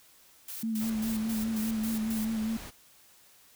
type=noise bursts; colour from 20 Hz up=blue; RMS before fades=-40 dBFS; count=7; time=0.48-2.25 s; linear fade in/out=5 ms; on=150 ms; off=120 ms
type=tone with vibrato; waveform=sine; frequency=220.8 Hz; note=A3; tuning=6 cents sharp; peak=-28 dBFS; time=0.63-2.57 s; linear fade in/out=5 ms; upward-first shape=sine; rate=4.9 Hz; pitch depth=35 cents each way
type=noise; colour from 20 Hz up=pink; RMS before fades=-44 dBFS; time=0.8-2.71 s; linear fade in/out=20 ms
effects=white hiss -59 dBFS RMS until 3.55 s